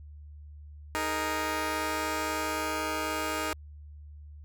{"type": "chord", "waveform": "10% pulse", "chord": "D# suspended fourth", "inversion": "none", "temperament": "just", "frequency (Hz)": [311.1, 414.8, 466.7], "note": ["D#4", "G#4", "A#4"], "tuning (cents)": [0, -2, 2], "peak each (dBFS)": [-24, -29, -27], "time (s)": [0.95, 3.53], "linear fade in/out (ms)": 0, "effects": ["added 74 Hz sine -44 dBFS peak until 4.44 s"]}